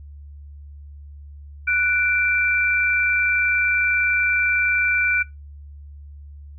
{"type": "tone pair together", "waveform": "sine", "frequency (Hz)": [1479.8, 2349], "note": ["F#6", "D7"], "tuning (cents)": [0, 0], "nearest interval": "minor sixth", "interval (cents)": 800, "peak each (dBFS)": -20, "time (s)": [1.67, 5.23], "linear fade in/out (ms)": 10, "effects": ["noise-tail reverb RT60 0.2 s tail -21 dB re dry", "added 72 Hz sine -37 dBFS peak until 6.58 s"]}